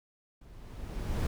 brown noise with level ramp, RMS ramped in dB -53 to -28 dBFS, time 0.41-1.27 s, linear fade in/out 5 ms, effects none

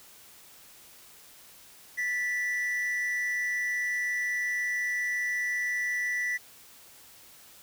triangle tone pair together, 1760 / 1967.6 Hz, A6 / B6, 0 / -7 cents, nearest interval major second, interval 193 cents, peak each -36 / -26 dBFS, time 1.97-6.38 s, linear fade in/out 20 ms, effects white hiss -53 dBFS RMS until 7.62 s

